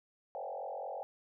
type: tone with frequency modulation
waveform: sine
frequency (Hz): 667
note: E5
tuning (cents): +20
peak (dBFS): -38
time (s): 0.35-1.03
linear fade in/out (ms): 0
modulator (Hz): 44.5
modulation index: 3.7
effects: none